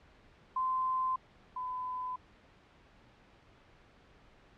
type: tone pair in turn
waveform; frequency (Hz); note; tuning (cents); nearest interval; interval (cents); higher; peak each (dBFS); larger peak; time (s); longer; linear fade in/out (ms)
sine; 1034 / 1008.6; C6 / B5; -21 / +36; unison; 43; first; -29 / -35; first; 0.56-1.16 / 1.56-2.16; neither; 5
effects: pink hiss -61 dBFS RMS until 4.57 s + low-pass 3000 Hz 12 dB/octave